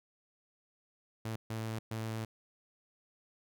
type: tone bursts at uneven times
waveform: sawtooth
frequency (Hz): 111.3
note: A2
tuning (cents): +20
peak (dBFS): -32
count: 3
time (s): 1.25-1.36 / 1.5-1.79 / 1.91-2.25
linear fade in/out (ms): 5
effects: none